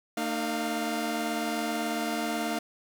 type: tone cluster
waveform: sawtooth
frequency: 226.9 / 305.7 / 699 Hz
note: A#3 / D#4 / F5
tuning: -47 / -30 / +1 cents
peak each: -29 dBFS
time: 0.17-2.59 s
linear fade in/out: 5 ms
effects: none